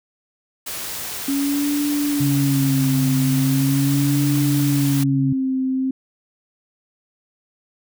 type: noise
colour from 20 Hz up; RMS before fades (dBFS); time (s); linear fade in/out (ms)
white; -29; 0.66-5.04; 10
type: tone with vibrato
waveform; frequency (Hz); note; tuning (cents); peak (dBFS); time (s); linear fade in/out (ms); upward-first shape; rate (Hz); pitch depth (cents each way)
sine; 275.9; C#4; -8; -18; 1.28-5.91; 5; sine; 0.4; 94
type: tone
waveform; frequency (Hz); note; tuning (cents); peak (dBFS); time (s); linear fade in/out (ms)
sine; 138.59; C#3; 0; -18; 2.2-5.33; 5
effects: none